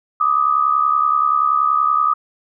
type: tone pair together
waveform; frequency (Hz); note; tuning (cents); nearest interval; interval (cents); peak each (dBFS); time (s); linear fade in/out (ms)
sine; 1185.5 / 1256; D6 / D#6; +16 / +16; minor second; 100; -17 / -15; 0.2-2.14; 10
effects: none